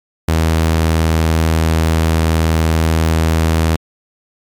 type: tone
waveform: sawtooth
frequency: 80.7 Hz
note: E2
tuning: 36 cents flat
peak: -7 dBFS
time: 0.28-3.76 s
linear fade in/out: 5 ms
effects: MP3 96 kbps